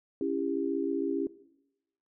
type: chord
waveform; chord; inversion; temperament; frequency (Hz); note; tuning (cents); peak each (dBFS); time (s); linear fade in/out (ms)
sine; C# diminished; none; just; 277.2 / 332.6 / 399.1; C#4 / E4 / G4; 0 / +16 / +31; -32; 0.21-1.27; 2
effects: noise-tail reverb RT60 0.9 s tail -19 dB re dry